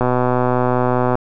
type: click train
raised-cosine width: 1 ms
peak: -3 dBFS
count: 144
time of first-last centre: 0.01-1.154 s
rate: 125 Hz
effects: none